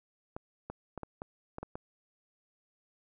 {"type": "clicks", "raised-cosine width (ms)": 1, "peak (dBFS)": -25, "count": 8, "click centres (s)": [0.365, 0.7, 0.977, 1.033, 1.219, 1.584, 1.63, 1.755], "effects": []}